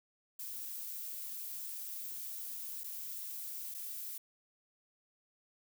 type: noise with dropouts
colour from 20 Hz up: violet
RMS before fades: -43 dBFS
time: 0.39-4.18 s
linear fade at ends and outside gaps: 5 ms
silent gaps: 2.836-2.841 / 3.742-3.746 s
effects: none